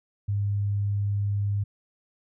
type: tone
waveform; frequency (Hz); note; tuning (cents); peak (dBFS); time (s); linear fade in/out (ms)
sine; 101.4; G#2; -41; -23; 0.28-1.64; 10
effects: none